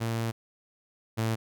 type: tone pair in turn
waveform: sawtooth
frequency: 114.4 / 112.05 Hz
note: A#2 / A2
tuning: -32 / +32 cents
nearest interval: unison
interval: 36 cents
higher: first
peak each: -24 / -22 dBFS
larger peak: second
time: 0-0.32 / 1.17-1.36 s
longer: first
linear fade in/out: 20 ms
effects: none

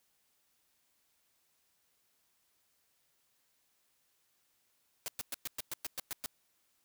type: noise bursts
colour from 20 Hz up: white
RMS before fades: -38 dBFS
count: 10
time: 5.06-6.26 s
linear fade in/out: 0 ms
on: 21 ms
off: 110 ms
effects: white hiss -75 dBFS RMS until 6.84 s

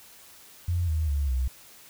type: tone with pitch steps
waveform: sine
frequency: 87.31 / 78.69 / 70.92 / 63.91 Hz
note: F2 / D#2 / C#2 / C2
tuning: 0 / +20 / +40 / -40 cents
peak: -23 dBFS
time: 0.68-1.48 s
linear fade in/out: 5 ms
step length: 200 ms
effects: white hiss -51 dBFS RMS until 1.89 s

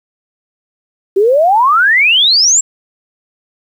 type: exponential sweep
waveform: sine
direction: up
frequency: 374.1 to 7710 Hz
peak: -6 dBFS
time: 1.16-2.61 s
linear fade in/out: 10 ms
effects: 7-bit

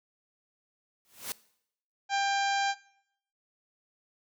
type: noise with exponential growth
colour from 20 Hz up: white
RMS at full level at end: -32 dBFS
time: 1.05-1.32 s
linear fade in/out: 0 ms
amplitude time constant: 58 ms
type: harmonic tone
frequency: 794 Hz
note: G5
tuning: 22 cents sharp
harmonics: 1 / 2 / 3 / 4 / 5 / 6 / 7 / 8 / 9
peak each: -27 / -33 / -37 / -39 / -41 / -43 / -44 / -45 / -46 dBFS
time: 2.09-2.75 s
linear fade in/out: 50 ms
effects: noise-tail reverb RT60 0.7 s tail -20 dB re dry

